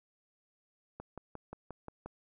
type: click train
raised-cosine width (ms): 1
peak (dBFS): -29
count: 7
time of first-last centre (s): 1-2.06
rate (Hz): 5.66
effects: none